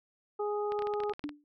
harmonic tone, 415.3 Hz, G#4, in tune, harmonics 1 / 2 / 3, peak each -31 / -37 / -41 dBFS, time 0.39-1.13 s, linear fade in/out 10 ms
clicks, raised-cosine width 0.3 ms, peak -26 dBFS, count 12, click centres 0.721 / 0.791 / 0.822 / 0.871 / 0.938 / 1.003 / 1.036 / 1.096 / 1.136 / 1.194 / 1.24 / 1.292 s
sine tone with exponential decay, 293.7 Hz, D4, in tune, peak -30 dBFS, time 1.24-1.44 s, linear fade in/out 1 ms, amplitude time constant 43 ms
effects none

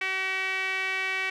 sawtooth tone with band-pass filter, 379.8 Hz, F#4, 45 cents sharp, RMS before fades -29 dBFS, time 0.01-1.3 s, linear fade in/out 5 ms, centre 2200 Hz, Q 4.5, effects none

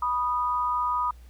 sine tone pair together, 982 / 1237.2 Hz, B5 / D#6, -10 / -10 cents, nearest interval major third, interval 400 cents, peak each -26 dBFS, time 0.02-1.11 s, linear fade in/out 5 ms, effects added 60 Hz sine -45 dBFS peak until 1.29 s + pink hiss -61 dBFS RMS until 1.29 s

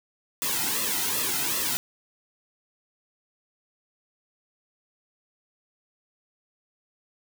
white noise with flanger, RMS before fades -27 dBFS, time 0.42-1.77 s, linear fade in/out 0 ms, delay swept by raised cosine 1.3 to 1.8 ms, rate 2.6 Hz, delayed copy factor -0.75, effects none

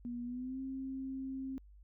sine tone with pitch glide, 240.8 to 265.6 Hz, B3 to C4, -44 to +26 cents, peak -38 dBFS, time 0.05-1.58 s, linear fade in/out 0 ms, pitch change +170 cents, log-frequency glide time 0.24-0.6 s, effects added 50 Hz sine -55 dBFS peak until 1.83 s

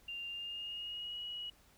sine tone with pitch glide, 2791 to 2911 Hz, F7 to F#7, -2 to -29 cents, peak -40 dBFS, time 0.08-1.5 s, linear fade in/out 5 ms, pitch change +73 cents, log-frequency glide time 0.28-1.18 s, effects added 50 Hz sine -70 dBFS peak until 1.77 s + pink hiss -66 dBFS RMS until 1.77 s

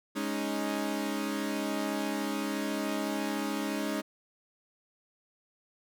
sawtooth chord, Ab suspended fourth, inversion none, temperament equal, 207.7 / 277.2 / 311.1 Hz, Ab3 / Db4 / Eb4, 0 / 0 / 0 cents, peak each -31 dBFS, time 0.15-4.02 s, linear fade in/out 20 ms, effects none

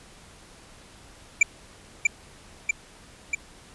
square tone with echo, 2349 Hz, D7, in tune, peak -13 dBFS, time 1.41-1.43 s, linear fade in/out 5 ms, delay 640 ms, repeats 3, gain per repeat -3 dB, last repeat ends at 3.35 s, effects pink hiss -50 dBFS RMS until 3.74 s + resampled to 24000 Hz

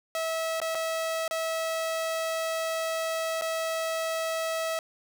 sawtooth tone with dropouts, 649 Hz, E5, 27 cents flat, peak -24 dBFS, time 0.15-4.79 s, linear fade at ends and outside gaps 1 ms, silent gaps 0.602-0.616 / 0.748-0.752 / 1.279-1.31 / 3.412-3.42 s, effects none

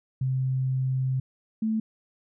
sine tone pair in turn, 130.81 / 219.9 Hz, C3 / A3, 0 / -1 cents, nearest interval major sixth, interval 899 cents, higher second, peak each -23 dBFS, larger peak neither, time 0.21-1.2 / 1.62-1.8 s, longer first, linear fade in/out 5 ms, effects none

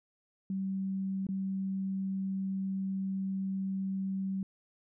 sine tone with dropouts, 192.3 Hz, G3, 33 cents flat, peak -31 dBFS, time 0.5-4.43 s, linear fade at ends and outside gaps 2 ms, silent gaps 1.268-1.288 s, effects none

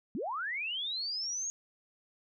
sine linear sweep, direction up, 179.4 to 6645 Hz, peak -33 dBFS, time 0.15-1.5 s, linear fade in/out 0 ms, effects none

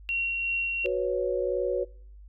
sine tone with tremolo, 2741 Hz, F7, 33 cents flat, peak -25 dBFS, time 0.09-0.86 s, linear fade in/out 0 ms, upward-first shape sine, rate 2.7 Hz, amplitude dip 25%
sine chord, F# suspended fourth, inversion none, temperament just, 370 / 493.3 / 555 Hz, F#4 / B4 / C#5, 0 / -2 / +2 cents, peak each -29 dBFS, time 0.84-1.85 s, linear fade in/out 20 ms
effects noise-tail reverb RT60 0.6 s tail -25 dB re dry + added 50 Hz sine -45 dBFS peak until 2.28 s

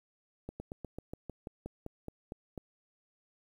slowing click train, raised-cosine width 2 ms, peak -27 dBFS, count 13, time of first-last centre 0.49-2.577 s, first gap 110 ms, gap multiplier 1.08, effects 10-bit

